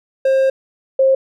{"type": "tone pair in turn", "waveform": ["triangle", "sine"], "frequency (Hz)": [533, 533], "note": ["C5", "C5"], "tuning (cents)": [32, 32], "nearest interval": "unison", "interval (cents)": 0, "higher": "neither", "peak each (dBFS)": -9, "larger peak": "neither", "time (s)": [[0.25, 0.5], [0.99, 1.15]], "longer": "first", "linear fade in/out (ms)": 5, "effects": []}